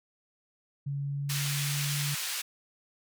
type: tone with pitch glide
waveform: sine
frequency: 140.7 to 144.07 Hz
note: C#3 to D3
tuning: +26 to -33 cents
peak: -30 dBFS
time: 0.86-2.15 s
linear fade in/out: 10 ms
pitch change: +41 cents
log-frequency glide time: 1-1.98 s
type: band-pass noise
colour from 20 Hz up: pink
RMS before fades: -34 dBFS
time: 1.29-2.42 s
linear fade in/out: 10 ms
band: 2100 to 16000 Hz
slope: 12 dB/octave
effects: none